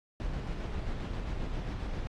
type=noise with tremolo; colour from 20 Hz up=brown; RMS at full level=-34 dBFS; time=0.2-2.07 s; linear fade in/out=0 ms; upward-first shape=square; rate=7.5 Hz; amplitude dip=25%; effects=low-pass 5000 Hz 12 dB/octave + AAC 48 kbps